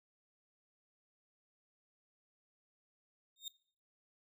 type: tone with exponential growth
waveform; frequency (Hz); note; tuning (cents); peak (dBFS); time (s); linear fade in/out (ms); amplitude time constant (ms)
35% pulse; 3680; A#7; -23; -36; 3.36-3.48; 2; 26
effects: noise-tail reverb RT60 0.5 s tail -20 dB re dry